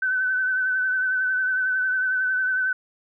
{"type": "tone with vibrato", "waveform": "sine", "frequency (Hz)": 1518, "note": "F#6", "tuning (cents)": 44, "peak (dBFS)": -20, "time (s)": [0.02, 2.73], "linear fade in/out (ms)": 5, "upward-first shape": "triangle", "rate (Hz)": 11, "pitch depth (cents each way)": 38, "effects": []}